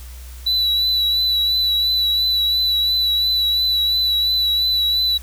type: tone with vibrato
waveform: triangle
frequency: 3951 Hz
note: B7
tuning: in tune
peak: -14 dBFS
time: 0.46-5.18 s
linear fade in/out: 10 ms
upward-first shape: triangle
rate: 2.9 Hz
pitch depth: 34 cents each way
effects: added 62 Hz sine -33 dBFS peak until 5.22 s + white hiss -44 dBFS RMS until 5.22 s